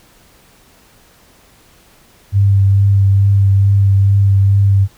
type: tone with vibrato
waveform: sine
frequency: 98.8 Hz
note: G2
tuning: 14 cents sharp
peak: -7 dBFS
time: 2.32-4.88 s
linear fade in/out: 50 ms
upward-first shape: triangle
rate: 2.3 Hz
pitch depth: 19 cents each way
effects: pink hiss -48 dBFS RMS until 4.97 s